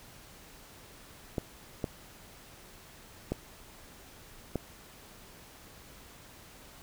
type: clicks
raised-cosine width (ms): 2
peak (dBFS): -17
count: 4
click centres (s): 1.382 / 1.842 / 3.32 / 4.557
effects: pink hiss -53 dBFS RMS until 6.82 s